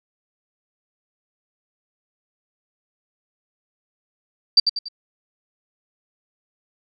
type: tone with echo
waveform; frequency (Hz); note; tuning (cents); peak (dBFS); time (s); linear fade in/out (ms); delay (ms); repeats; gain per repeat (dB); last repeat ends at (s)
sine; 4661; D8; -14; -8; 4.57-4.6; 5; 95; 3; -7; 4.885
effects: none